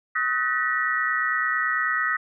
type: tone cluster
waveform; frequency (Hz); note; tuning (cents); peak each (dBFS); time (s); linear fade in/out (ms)
sine; 1272 / 1496 / 1796 / 1925; D#6 / F#6 / A6 / B6; +38 / +19 / +35 / -45; -26 / -29 / -29 / -25; 0.15-2.17; 10
effects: none